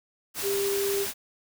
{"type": "tone in noise", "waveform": "sine", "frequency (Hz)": 397.9, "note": "G4", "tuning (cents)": 26, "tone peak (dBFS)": -25, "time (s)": [0.42, 1.07], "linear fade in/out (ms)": 50, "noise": "white", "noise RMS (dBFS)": -32, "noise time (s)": [0.34, 1.14], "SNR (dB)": 4, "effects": []}